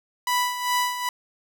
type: tone with tremolo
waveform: sawtooth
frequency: 987.8 Hz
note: B5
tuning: in tune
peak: -16 dBFS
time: 0.27-1.09 s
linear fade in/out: 2 ms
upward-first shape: sine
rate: 2.5 Hz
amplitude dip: 65%
effects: none